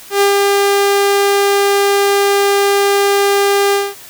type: tone with ADSR envelope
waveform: sawtooth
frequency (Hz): 400.6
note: G4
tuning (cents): +38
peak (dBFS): -4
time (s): 0.1-3.95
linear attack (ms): 110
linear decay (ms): 110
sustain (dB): -2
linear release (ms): 220
effects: white hiss -36 dBFS RMS until 4.09 s